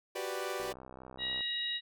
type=chord; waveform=sawtooth; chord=G major seventh; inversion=third; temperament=equal; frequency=370 / 392 / 493.9 / 587.3 Hz; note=F#4 / G4 / B4 / D5; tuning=0 / 0 / 0 / 0 cents; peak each=-37 dBFS; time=0.15-0.73 s; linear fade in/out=10 ms
type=click train; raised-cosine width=1 ms; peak=-34 dBFS; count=53; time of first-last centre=0.6-1.407 s; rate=64.4 Hz
type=harmonic tone; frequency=954 Hz; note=A#5; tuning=40 cents sharp; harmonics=2 / 3 / 4; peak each=-40 / -41 / -34 dBFS; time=1.18-1.81 s; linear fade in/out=50 ms
effects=none